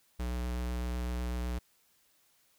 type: tone with vibrato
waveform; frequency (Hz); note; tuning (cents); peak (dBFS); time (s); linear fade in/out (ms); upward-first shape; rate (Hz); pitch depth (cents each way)
square; 60.9; B1; -24; -33; 0.19-1.59; 10; sine; 8; 12
effects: white hiss -69 dBFS RMS until 2.58 s